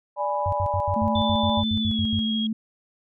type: chord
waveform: sine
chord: G# diminished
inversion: second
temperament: equal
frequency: 587.3 / 830.6 / 987.8 Hz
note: D5 / G#5 / B5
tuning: 0 / 0 / 0 cents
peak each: -27 dBFS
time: 0.16-1.64 s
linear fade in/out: 50 ms
type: tone bursts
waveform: sine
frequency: 94.7 Hz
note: F#2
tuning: 41 cents sharp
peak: -24 dBFS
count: 13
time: 0.46-2.192 s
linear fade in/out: 0 ms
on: 64 ms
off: 75 ms
type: tone with vibrato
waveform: sine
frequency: 220 Hz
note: A3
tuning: in tune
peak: -23 dBFS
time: 0.96-2.53 s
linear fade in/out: 5 ms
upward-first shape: sine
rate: 13 Hz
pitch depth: 17 cents each way
type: tone with pitch glide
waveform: sine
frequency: 3520 to 3284 Hz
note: A7 to G#7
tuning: 0 to -20 cents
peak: -27 dBFS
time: 1.15-2.47 s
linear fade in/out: 5 ms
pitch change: -120 cents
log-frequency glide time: 1.77-2.04 s
effects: none